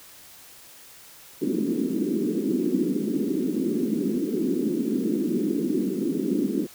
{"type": "band-pass noise", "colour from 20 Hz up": "white", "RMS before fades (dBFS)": -25, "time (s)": [1.41, 6.67], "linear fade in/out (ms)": 10, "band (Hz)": [190, 370], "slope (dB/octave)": 48, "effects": ["white hiss -48 dBFS RMS until 6.74 s"]}